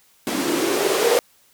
blue noise with band-pass filter sweep, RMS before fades -20 dBFS, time 0.27-1.19 s, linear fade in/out 0 ms, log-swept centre 260 to 500 Hz, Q 5.8, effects white hiss -57 dBFS RMS until 1.53 s

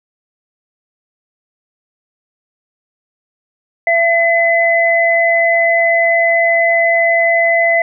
sine tone pair together, 673.7 / 2022 Hz, E5 / B6, +38 / +40 cents, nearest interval octave + perfect fifth, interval 1902 cents, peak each -12 dBFS, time 3.87-7.82 s, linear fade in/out 2 ms, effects none

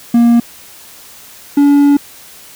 triangle tone pair in turn, 235.6 / 285.5 Hz, A#3 / D4, +19 / -49 cents, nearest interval minor third, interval 332 cents, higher second, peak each -3 dBFS, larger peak neither, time 0.14-0.4 / 1.57-1.97 s, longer second, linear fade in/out 5 ms, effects white hiss -37 dBFS RMS until 2.55 s

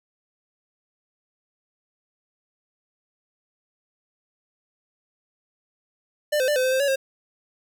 square tone with pitch steps, 596 / 516 / 592 / 512 / 517 / 524 / 564 / 536 Hz, D5 / C5 / D5 / C5 / C5 / C5 / C#5 / C5, +25 / -24 / +14 / -38 / -21 / +2 / +30 / +42 cents, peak -20 dBFS, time 6.32-6.96 s, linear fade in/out 10 ms, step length 80 ms, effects none

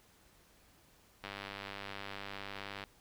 click train, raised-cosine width 0.3 ms, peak -26 dBFS, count 160, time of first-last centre 1.24-2.838 s, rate 99.5 Hz, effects pink hiss -65 dBFS RMS until 3 s

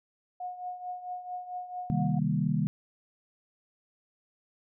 sine tone with tremolo, 724 Hz, F#5, 38 cents flat, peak -32 dBFS, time 0.4-2.19 s, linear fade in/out 5 ms, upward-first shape triangle, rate 4.5 Hz, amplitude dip 75%
sine chord, C minor seventh, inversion none, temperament equal, 130.81 / 155.56 / 196 / 233.1 Hz, C3 / Eb3 / G3 / Bb3, 0 / 0 / 0 / 0 cents, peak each -33 / -28 / -30 / -33 dBFS, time 1.9-2.67 s, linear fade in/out 0 ms
effects none

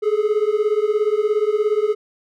triangle beating tone pair, 415.3 / 432.3 Hz, G#4 / A4, 0 / -31 cents, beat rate 17 Hz, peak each -17 dBFS, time 0.02-1.95 s, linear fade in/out 20 ms, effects none

